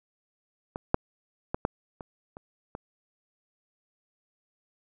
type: clicks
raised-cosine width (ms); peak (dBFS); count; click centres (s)
1; -19 / -6 / -14 / -10 / -25 / -28 / -22; 7; 0.759 / 0.944 / 1.545 / 1.651 / 2.008 / 2.369 / 2.751
effects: none